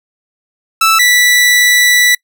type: tone pair in turn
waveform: sawtooth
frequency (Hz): 1318.5 / 1966.4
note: E6 / B6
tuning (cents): 0 / -8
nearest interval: perfect fifth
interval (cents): 692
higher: second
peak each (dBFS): -3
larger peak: neither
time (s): 0.81-0.99 / 0.99-2.15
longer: second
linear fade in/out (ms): 5
effects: noise-tail reverb RT60 0.1 s tail -26 dB re dry